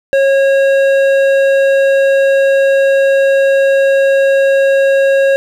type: tone with hard clipping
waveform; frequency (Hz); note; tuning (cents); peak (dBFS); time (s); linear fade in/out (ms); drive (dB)
sine; 546; C#5; -26; -9; 0.13-5.36; 0; 10
effects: none

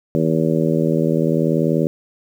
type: harmonic tone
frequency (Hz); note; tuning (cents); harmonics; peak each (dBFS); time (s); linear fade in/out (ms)
80.3; E2; -45; 2 / 3 / 4 / 5 / 6 / 7; -19 / -21 / -22 / -23 / -24 / -24; 0.15-1.87; 0
effects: 8-bit

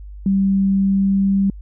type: tone with pitch glide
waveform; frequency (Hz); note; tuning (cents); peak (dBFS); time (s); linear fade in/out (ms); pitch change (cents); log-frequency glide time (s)
sine; 194.7 to 195.94; G3 to G3; -12 to -1; -13; 0.26-1.5; 2; +11; 0.72-1.39
effects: added 50 Hz sine -32 dBFS peak until 1.61 s

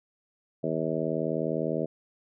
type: harmonic tone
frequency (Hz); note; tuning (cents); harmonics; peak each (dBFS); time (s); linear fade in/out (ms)
79.9; D#2; +47; 2 / 3 / 4 / 5 / 6 / 7 / 8; -34 / -34 / -34 / -34 / -34 / -34 / -34; 0.63-1.86; 10
effects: none

